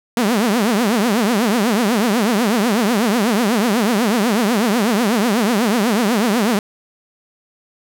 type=tone with vibrato; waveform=sawtooth; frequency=221.2 Hz; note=A3; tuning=9 cents sharp; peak=-10 dBFS; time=0.17-6.59 s; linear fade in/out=2 ms; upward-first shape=triangle; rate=8.1 Hz; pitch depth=270 cents each way; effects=none